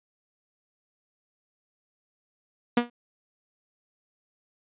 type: tone with exponential decay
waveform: sawtooth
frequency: 240 Hz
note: B3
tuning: 49 cents flat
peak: -12 dBFS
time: 2.77-2.9 s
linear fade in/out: 5 ms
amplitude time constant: 28 ms
effects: resampled to 8000 Hz